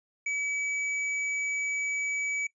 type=tone with tanh clipping; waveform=sine; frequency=2285 Hz; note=D7; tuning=48 cents flat; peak=-30 dBFS; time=0.26-2.47 s; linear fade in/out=5 ms; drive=11 dB; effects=noise-tail reverb RT60 0.1 s tail -19 dB re dry + resampled to 22050 Hz